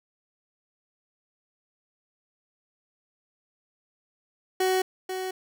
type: tone with echo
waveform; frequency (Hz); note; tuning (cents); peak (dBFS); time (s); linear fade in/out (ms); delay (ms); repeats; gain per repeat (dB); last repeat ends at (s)
30% pulse; 373.9; F#4; +18; -19; 4.6-4.82; 5; 490; 1; -8; 5.31
effects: none